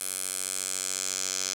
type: tone with band-pass filter sweep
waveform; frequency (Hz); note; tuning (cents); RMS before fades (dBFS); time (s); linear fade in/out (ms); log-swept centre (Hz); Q
10% pulse; 94; F#2; +28; -32; 0-1.54; 10; 10000 to 6300; 2.9
effects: none